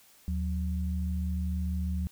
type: tone pair together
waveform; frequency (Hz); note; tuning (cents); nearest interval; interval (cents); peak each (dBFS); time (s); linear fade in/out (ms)
sine; 75.9 / 182.2; D#2 / F#3; -42 / -26; octave + minor third; 1516; -29 / -34; 0.28-2.07; 0
effects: white hiss -59 dBFS RMS until 2.11 s